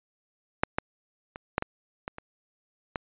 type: clicks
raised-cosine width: 0.5 ms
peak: -6 / -10 / -23 / -8 / -14 / -18 / -24 / -14 dBFS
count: 8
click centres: 0.635 / 0.785 / 1.359 / 1.581 / 1.624 / 2.079 / 2.184 / 2.958 s
effects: resampled to 8000 Hz